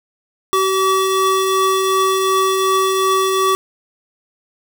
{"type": "tone pair together", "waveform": "square", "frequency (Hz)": [381.3, 1146.6], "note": ["G4", "D6"], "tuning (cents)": [-48, -42], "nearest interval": "octave + perfect fifth", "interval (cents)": 1906, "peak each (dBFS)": -17, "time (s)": [0.53, 3.55], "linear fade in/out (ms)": 0, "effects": []}